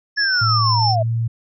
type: tone with tremolo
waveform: sine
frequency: 5360 Hz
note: E8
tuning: 28 cents sharp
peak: -18 dBFS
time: 0.16-0.96 s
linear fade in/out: 50 ms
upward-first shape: square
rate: 6 Hz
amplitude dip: 25%
type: linear sweep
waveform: sine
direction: down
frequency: 1710 to 623 Hz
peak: -17 dBFS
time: 0.17-1.03 s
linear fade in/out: 10 ms
type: tone with pitch glide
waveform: sine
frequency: 111.2 to 114.99 Hz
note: A2 to A#2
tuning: +19 to -23 cents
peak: -17 dBFS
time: 0.41-1.28 s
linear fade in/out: 10 ms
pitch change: +58 cents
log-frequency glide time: 0.94-1.09 s
effects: none